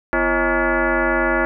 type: tone with frequency modulation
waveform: sine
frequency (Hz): 540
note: C#5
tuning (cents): -45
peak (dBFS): -15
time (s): 0.13-1.45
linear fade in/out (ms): 0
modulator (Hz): 293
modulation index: 4.5
effects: none